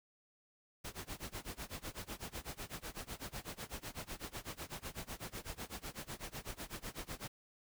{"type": "noise with tremolo", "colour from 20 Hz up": "pink", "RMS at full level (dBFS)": -43, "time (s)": [0.84, 7.28], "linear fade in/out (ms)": 10, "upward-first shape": "sine", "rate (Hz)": 8, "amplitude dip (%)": 95, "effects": []}